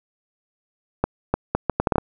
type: accelerating click train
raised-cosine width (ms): 1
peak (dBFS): -4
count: 9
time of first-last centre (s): 1.04-1.982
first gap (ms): 300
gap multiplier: 0.7
effects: none